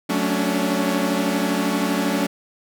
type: chord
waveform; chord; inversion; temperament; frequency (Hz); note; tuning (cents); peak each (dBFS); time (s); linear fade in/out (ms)
sawtooth; D major seventh; first; equal with one note detuned; 185 / 220 / 277.2 / 289.8; F#3 / A3 / C#4 / D4; 0 / 0 / 0 / -23; -21; 0.09-2.27; 10
effects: none